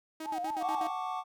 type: tone with tremolo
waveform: sawtooth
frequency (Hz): 316.4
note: D#4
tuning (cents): +29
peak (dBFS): -34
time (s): 0.2-0.89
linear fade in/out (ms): 5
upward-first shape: square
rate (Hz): 8.2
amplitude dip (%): 80
type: tone with vibrato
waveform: sine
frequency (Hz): 789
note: G5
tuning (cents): +11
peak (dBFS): -32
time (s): 0.24-0.93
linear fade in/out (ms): 50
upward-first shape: sine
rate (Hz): 4.5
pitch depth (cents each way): 200
type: chord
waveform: triangle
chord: D major seventh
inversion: first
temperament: equal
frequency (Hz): 740 / 880 / 1108.7 / 1174.7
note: F#5 / A5 / C#6 / D6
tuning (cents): 0 / 0 / 0 / 0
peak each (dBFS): -35 / -38 / -38 / -37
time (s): 0.6-1.24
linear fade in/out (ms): 50
effects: none